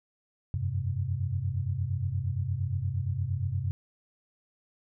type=chord; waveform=sine; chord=F suspended second; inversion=none; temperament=equal with one note detuned; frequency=89.4 / 98 / 130.81 Hz; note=F2 / G2 / C3; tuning=+41 / 0 / 0 cents; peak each=-33 / -31 / -32 dBFS; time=0.54-3.71 s; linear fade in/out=0 ms; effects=none